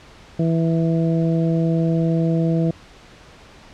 harmonic tone, 164.5 Hz, E3, 3 cents flat, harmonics 1 / 2 / 3 / 4, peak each -17 / -23 / -27 / -29 dBFS, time 0.39-2.71 s, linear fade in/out 5 ms, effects pink hiss -45 dBFS RMS until 3.73 s + low-pass 5000 Hz 12 dB/octave

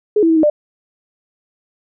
sine tone with pitch steps, 421 / 329.3 / 323.6 / 314.7 / 597 Hz, G#4 / E4 / E4 / D#4 / D5, +24 / -2 / -32 / +20 / +28 cents, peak -9 dBFS, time 0.16-0.5 s, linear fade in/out 5 ms, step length 68 ms, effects none

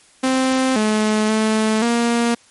sawtooth tone with pitch steps, 261.1 / 214.7 / 218 / 235.4 Hz, C4 / A3 / A3 / A#3, -3 / -42 / -16 / +17 cents, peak -11 dBFS, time 0.23-2.35 s, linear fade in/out 10 ms, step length 530 ms, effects white hiss -51 dBFS RMS until 2.5 s + MP3 48 kbps

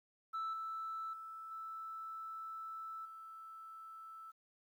sine tone with level steps, 1318.5 Hz, E6, in tune, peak -35 / -39 / -46 / -43 / -49 dBFS, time 0.33-4.32 s, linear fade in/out 20 ms, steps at 0.53 / 1.13 / 1.51 / 3.05 s, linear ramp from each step 5 ms, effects tanh soft clip ceiling -36 dBFS + 12-bit

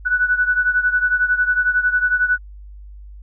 sine beating tone pair, 1480 / 1491 Hz, F#6 / F#6, 0 / +13 cents, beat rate 11 Hz, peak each -16 / -20 dBFS, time 0.05-2.38 s, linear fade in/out 20 ms, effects added 50 Hz sine -35 dBFS peak until 3.22 s

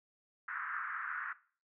white band-pass noise, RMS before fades -40 dBFS, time 0.48-1.33 s, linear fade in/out 5 ms, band 1200 to 1700 Hz, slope 48 dB/octave, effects noise-tail reverb RT60 0.4 s tail -17 dB re dry

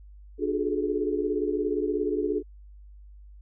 sine tone cluster, 296.4 / 361.8 / 413.8 / 430.9 Hz, D4 / F#4 / G#4 / A4, +16 / -39 / -6 / -36 cents, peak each -30 dBFS, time 0.38-2.43 s, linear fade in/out 50 ms, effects added 50 Hz sine -45 dBFS peak until 3.41 s

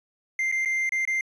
triangle tone with dropouts, 2093 Hz, C7, in tune, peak -21 dBFS, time 0.39-1.21 s, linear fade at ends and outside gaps 2 ms, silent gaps 0.516-0.523 / 0.65-0.657 / 0.893-0.921 / 1.052-1.075 s, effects resampled to 22050 Hz

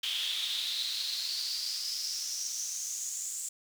brown noise with high-pass filter sweep, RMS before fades -35 dBFS, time 0.03-3.49 s, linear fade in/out 5 ms, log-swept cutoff 3200 to 7500 Hz, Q 6.9, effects none

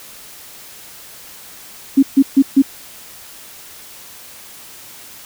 sine tone bursts, 272.2 Hz, C#4, 31 cents flat, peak -5 dBFS, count 4, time 1.97-2.622 s, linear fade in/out 10 ms, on 58 ms, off 140 ms, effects white hiss -38 dBFS RMS until 5.25 s

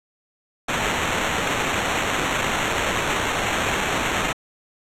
blue noise with sample-and-hold, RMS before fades -23 dBFS, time 0.68-4.33 s, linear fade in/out 10 ms, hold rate 4900 Hz, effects low-pass 9000 Hz 12 dB/octave

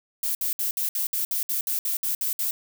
violet noise bursts, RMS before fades -26 dBFS, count 13, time 0.23-2.51 s, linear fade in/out 2 ms, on 120 ms, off 60 ms, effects none

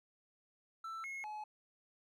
triangle tone with pitch steps, 1329 / 2168 / 850 Hz, E6 / C#7 / G#5, +14 / -39 / +40 cents, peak -40 dBFS, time 0.84-1.44 s, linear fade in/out 5 ms, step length 200 ms, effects none

